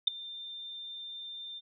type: tone with ADSR envelope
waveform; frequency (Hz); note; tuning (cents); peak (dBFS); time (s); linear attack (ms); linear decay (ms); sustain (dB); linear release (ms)
sine; 3592; A7; +35; -18; 0.07-1.61; 8; 6; -22; 34
effects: none